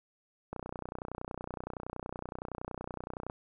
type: click train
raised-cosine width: 1 ms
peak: -24 dBFS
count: 86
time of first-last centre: 0.53-3.299 s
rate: 30.7 Hz
effects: none